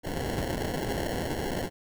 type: noise with sample-and-hold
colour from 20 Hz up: white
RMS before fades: -31 dBFS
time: 0.03-1.7 s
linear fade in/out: 50 ms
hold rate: 1225 Hz
effects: none